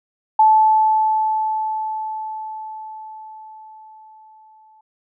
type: tone with exponential decay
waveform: sine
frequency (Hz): 870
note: A5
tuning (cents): -20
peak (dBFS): -8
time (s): 0.39-4.81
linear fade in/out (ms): 5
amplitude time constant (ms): 960
effects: none